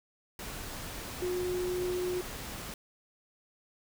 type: tone in noise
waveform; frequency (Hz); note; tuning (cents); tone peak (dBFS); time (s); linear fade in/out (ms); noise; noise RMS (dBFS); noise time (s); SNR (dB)
sine; 361.3; F#4; -41; -30; 1.22-2.21; 2; pink; -41; 0.39-2.74; +8
effects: none